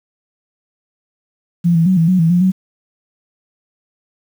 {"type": "tone with pitch steps", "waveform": "sine", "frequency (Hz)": [171.9, 164.7, 186.8, 164.1, 184.4, 163.8, 176.7, 187], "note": ["F3", "E3", "F#3", "E3", "F#3", "E3", "F3", "F#3"], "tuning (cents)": [-27, -1, 17, -8, -6, -11, 21, 19], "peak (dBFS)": -9, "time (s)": [1.64, 2.52], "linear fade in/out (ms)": 20, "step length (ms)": 110, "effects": ["7-bit"]}